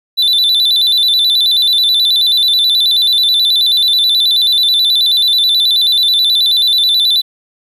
triangle tone with vibrato, 3748 Hz, A#7, 9 cents sharp, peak -7 dBFS, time 0.17-7.22 s, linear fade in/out 20 ms, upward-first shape square, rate 9.3 Hz, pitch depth 97 cents each way, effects 8-bit

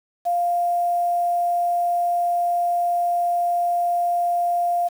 sine tone with quantisation, 698.5 Hz, F5, in tune, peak -18 dBFS, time 0.25-4.89 s, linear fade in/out 20 ms, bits 7, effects none

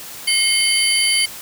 sine tone cluster, 2146 / 3062 / 4616 / 9930 Hz, C7 / G7 / D8 / D#9, +43 / -41 / -31 / -5 cents, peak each -19 dBFS, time 0.27-1.26 s, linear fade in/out 10 ms, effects tanh soft clip ceiling -5 dBFS + white hiss -34 dBFS RMS until 1.41 s

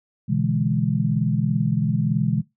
sine chord, E dominant seventh, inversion second, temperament equal, 123.47 / 146.83 / 164.81 / 207.7 Hz, B2 / D3 / E3 / G#3, 0 / 0 / 0 / 0 cents, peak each -24 dBFS, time 0.28-2.42 s, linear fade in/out 20 ms, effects noise-tail reverb RT60 0.2 s tail -21 dB re dry

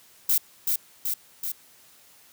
violet noise with echo, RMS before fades -21 dBFS, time 0.29-0.38 s, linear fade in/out 5 ms, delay 380 ms, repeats 3, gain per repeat -3 dB, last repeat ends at 1.52 s, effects white hiss -55 dBFS RMS until 2.32 s + high-pass 60 Hz 12 dB/octave

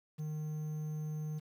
triangle tone with quantisation, 153.4 Hz, D#3, 24 cents flat, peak -34 dBFS, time 0.18-1.4 s, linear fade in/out 20 ms, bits 10, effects none

